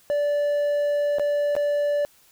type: tone with dropouts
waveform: triangle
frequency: 582 Hz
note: D5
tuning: 16 cents flat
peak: -18 dBFS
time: 0.1-2.05 s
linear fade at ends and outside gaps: 0 ms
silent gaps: 1.185-1.196 / 1.553-1.565 s
effects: white hiss -57 dBFS RMS until 2.31 s